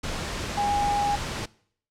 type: tone in noise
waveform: sine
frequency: 817 Hz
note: G#5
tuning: 29 cents flat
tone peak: -22 dBFS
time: 0.57-1.16 s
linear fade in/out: 10 ms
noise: pink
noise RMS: -31 dBFS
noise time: 0.03-1.46 s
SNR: +6 dB
effects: noise-tail reverb RT60 0.6 s tail -22 dB re dry + low-pass 7000 Hz 12 dB/octave